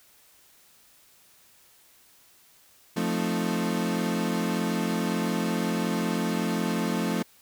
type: chord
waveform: 35% pulse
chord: F dominant seventh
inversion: none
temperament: equal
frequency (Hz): 174.61 / 220 / 261.6 / 311.1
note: F3 / A3 / C4 / Eb4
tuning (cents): 0 / 0 / 0 / 0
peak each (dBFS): -28 / -27 / -31 / -33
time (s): 2.96-7.23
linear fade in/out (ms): 10
effects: white hiss -58 dBFS RMS until 7.41 s